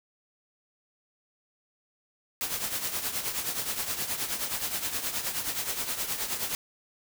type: noise with tremolo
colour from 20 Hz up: white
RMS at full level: -29 dBFS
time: 2.41-6.55 s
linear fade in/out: 0 ms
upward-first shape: triangle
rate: 9.5 Hz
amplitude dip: 70%
effects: none